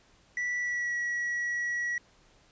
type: tone with pitch glide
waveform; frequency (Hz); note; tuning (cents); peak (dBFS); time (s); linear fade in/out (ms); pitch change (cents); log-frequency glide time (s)
triangle; 1959 to 1925.3; B6 to B6; -15 to -45; -27; 0.37-1.98; 2; -30; 0.59-0.95
effects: pink hiss -62 dBFS RMS until 2.51 s + resampled to 16000 Hz